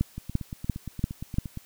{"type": "two click trains", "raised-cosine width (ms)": 5, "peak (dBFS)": [-11, -22], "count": [5, 13], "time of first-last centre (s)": [[0.01, 1.385], [0.18, 1.574]], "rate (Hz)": [2.91, 8.61], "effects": ["white hiss -55 dBFS RMS until 1.65 s"]}